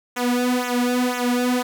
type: tone with flanger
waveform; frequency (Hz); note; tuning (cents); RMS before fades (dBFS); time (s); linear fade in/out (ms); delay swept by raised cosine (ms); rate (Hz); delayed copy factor
sawtooth; 246.9; B3; 0; -21; 0.16-1.63; 10; 0.21 to 3.11; 2; -0.95
effects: none